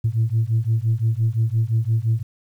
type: beating tone pair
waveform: sine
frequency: 110 / 115.8 Hz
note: A2 / A#2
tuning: 0 / -11 cents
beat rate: 5.8 Hz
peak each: -19 dBFS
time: 0.04-2.23 s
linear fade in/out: 10 ms
effects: tanh soft clip ceiling -12 dBFS + 9-bit